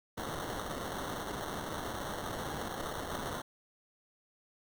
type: noise with sample-and-hold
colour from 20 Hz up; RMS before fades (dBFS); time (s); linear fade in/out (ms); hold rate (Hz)
blue; -39; 0.17-3.42; 10; 2450
effects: none